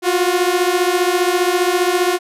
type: beating tone pair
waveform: sawtooth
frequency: 350.9 / 365.9 Hz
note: F4 / F#4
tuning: +8 / -19 cents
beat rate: 15 Hz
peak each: -13 dBFS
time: 0.02-2.19 s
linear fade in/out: 50 ms
effects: resampled to 32000 Hz